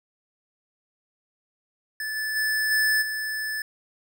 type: tone with level steps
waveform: square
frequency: 1741 Hz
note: A6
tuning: 19 cents flat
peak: -29 / -27 / -23 / -20 / -28 dBFS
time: 2-3.62 s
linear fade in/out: 2 ms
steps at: 2.15 / 2.35 / 2.7 / 3.01 s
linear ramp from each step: 20 ms
effects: none